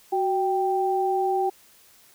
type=tone pair together; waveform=sine; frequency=372.7 / 784 Hz; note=F#4 / G5; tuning=+13 / 0 cents; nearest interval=octave + minor second; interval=1287 cents; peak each=-24 / -23 dBFS; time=0.12-1.5 s; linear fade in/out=10 ms; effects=white hiss -55 dBFS RMS until 2.14 s